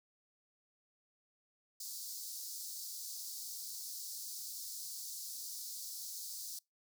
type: high-pass noise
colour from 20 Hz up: pink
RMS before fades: -45 dBFS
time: 1.8-6.59 s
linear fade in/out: 5 ms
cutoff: 4400 Hz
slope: 48 dB/octave
effects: noise-tail reverb RT60 0.2 s tail -25 dB re dry